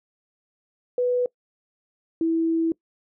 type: tone pair in turn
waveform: sine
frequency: 493.9 / 327.8 Hz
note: B4 / E4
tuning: 0 / -10 cents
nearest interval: perfect fifth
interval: 710 cents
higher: first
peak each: -19 dBFS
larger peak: neither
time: 0.98-1.26 / 2.21-2.72 s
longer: second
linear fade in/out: 2 ms
effects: noise-tail reverb RT60 0.1 s tail -23 dB re dry